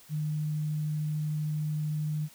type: tone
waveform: sine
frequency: 152.2 Hz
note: D#3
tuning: 38 cents flat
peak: -28 dBFS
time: 0.09-2.29 s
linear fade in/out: 50 ms
effects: white hiss -55 dBFS RMS until 2.34 s